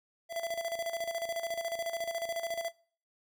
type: tone with tremolo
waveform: square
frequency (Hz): 670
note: E5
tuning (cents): +28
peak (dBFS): -32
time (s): 0.29-2.72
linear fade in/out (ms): 50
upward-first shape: square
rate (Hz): 14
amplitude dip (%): 65
effects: noise-tail reverb RT60 0.5 s tail -24 dB re dry